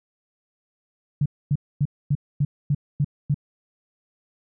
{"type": "tone bursts", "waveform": "sine", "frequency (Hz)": 144.3, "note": "D3", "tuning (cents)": -30, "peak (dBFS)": -17, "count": 8, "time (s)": [1.21, 3.344], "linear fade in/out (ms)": 5, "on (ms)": 48, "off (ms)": 250, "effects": []}